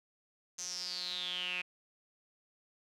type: tone with band-pass filter sweep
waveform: sawtooth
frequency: 180.2 Hz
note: F#3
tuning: 45 cents flat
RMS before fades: -39 dBFS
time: 0.58-1.62 s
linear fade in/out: 10 ms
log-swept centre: 6300 to 2500 Hz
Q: 9.8
effects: none